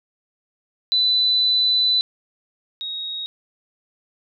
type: tone pair in turn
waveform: sine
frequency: 3995 / 3771 Hz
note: B7 / A#7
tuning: +19 / +19 cents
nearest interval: minor second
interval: 100 cents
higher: first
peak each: -15 / -26 dBFS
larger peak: first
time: 0.92-2.01 / 2.81-3.26 s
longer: first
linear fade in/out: 0 ms
effects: none